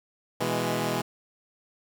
10% pulse chord, E major, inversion second, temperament equal, 123.47 / 164.81 / 207.7 Hz, B2 / E3 / G#3, 0 / 0 / 0 cents, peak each -22 dBFS, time 0.4-1.02 s, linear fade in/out 10 ms, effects 9-bit

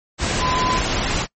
sine tone in noise, 1012 Hz, B5, 42 cents sharp, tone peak -20 dBFS, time 0.39-0.81 s, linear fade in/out 50 ms, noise pink, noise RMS -21 dBFS, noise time 0.18-1.27 s, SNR -2 dB, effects noise-tail reverb RT60 0.1 s tail -23 dB re dry + MP3 32 kbps

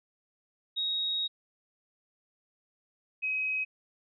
sine tone pair in turn, 3775 / 2536 Hz, A#7 / D#7, +21 / +32 cents, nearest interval perfect fifth, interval 689 cents, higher first, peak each -28 dBFS, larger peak neither, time 0.76-1.28 / 3.22-3.65 s, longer first, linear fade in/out 20 ms, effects none

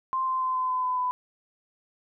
sine tone with pitch steps, 1046.5 / 1038.7 / 1030.9 / 1023.2 / 1015.5 / 1007.9 / 1000.4 Hz, C6 / C6 / C6 / C6 / B5 / B5 / B5, 0 / -13 / -26 / -39 / +48 / +35 / +22 cents, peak -24 dBFS, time 0.13-1.11 s, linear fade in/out 0 ms, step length 140 ms, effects none

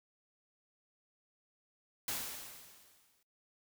white noise with exponential decay, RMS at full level -36 dBFS, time 2.08-3.23 s, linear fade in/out 2 ms, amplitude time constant 250 ms, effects noise-tail reverb RT60 0.2 s tail -22 dB re dry

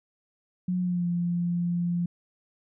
sine tone with pitch glide, 181.1 to 173.72 Hz, F#3 to F3, -37 to -9 cents, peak -24 dBFS, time 0.68-2.06 s, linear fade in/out 5 ms, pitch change -72 cents, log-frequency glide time 0.8-1.07 s, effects none

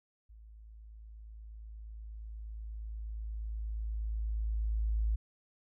sine tone with level ramp, 54.2 Hz, A1, 25 cents flat, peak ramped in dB -51 to -27 dBFS, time 0.29-5.16 s, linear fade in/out 10 ms, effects none

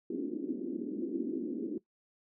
white band-pass noise, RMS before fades -36 dBFS, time 0.1-1.78 s, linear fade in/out 5 ms, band 230 to 360 Hz, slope 48 dB/octave, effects noise-tail reverb RT60 0.1 s tail -18 dB re dry

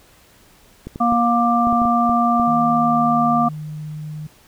clicks, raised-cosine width 3 ms, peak -17 dBFS, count 9, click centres 0.87 / 0.959 / 1.123 / 1.671 / 1.727 / 1.818 / 1.854 / 2.095 / 2.398 s
harmonic tone, 236.2 Hz, A#3, 23 cents sharp, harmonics 1 / 3 / 5, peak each -18 / -18 / -18 dBFS, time 1-3.49 s, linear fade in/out 10 ms
sine tone with pitch glide, 160 to 152.69 Hz, D#3 to D#3, +49 to -32 cents, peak -27 dBFS, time 2.47-4.27 s, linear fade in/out 5 ms, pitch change -81 cents, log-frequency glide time 2.63-3.59 s
effects pink hiss -51 dBFS RMS until 4.47 s

